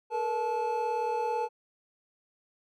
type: tone cluster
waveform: triangle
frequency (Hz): 439.4 / 477.4 / 868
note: A4 / A#4 / A5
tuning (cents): -2 / +41 / -24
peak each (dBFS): -35 / -30 / -28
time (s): 0.1-1.49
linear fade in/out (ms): 50
effects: none